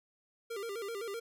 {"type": "tone with vibrato", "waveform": "square", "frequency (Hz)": 429.3, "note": "A4", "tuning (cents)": -43, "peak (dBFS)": -38, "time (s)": [0.5, 1.2], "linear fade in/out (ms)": 10, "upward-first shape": "square", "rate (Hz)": 7.8, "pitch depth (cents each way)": 130, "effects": []}